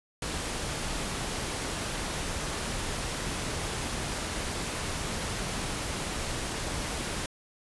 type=noise; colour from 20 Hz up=pink; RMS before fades=-33 dBFS; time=0.22-7.26 s; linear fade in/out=2 ms; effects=resampled to 24000 Hz